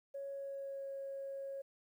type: tone with pitch glide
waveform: sine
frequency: 554.4 to 547.7 Hz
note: C#5 to C#5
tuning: 0 to -21 cents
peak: -40 dBFS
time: 0.14-1.62 s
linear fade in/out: 10 ms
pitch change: -21 cents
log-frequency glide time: 0.28-0.89 s
effects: tanh soft clip ceiling -36 dBFS + 12-bit